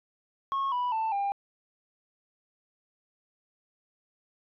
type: tone with pitch steps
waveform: sine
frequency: 1092 / 984.2 / 887 / 799.4 Hz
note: C#6 / B5 / A5 / G5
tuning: -26 / -6 / +14 / +34 cents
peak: -24 dBFS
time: 0.52-1.32 s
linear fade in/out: 0 ms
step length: 200 ms
effects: tanh soft clip ceiling -25 dBFS